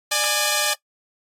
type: tone pair together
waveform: 5% pulse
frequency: 596 / 830.6 Hz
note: D5 / G#5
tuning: +25 / 0 cents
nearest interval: tritone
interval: 575 cents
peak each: -10 dBFS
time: 0.11-0.74 s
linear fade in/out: 10 ms
effects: noise-tail reverb RT60 0.1 s tail -20 dB re dry + AAC 48 kbps